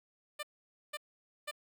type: tone bursts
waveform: 10% pulse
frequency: 596 Hz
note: D5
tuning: 25 cents sharp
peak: -29 dBFS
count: 3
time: 0.39-1.513 s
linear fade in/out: 10 ms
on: 41 ms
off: 500 ms
effects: none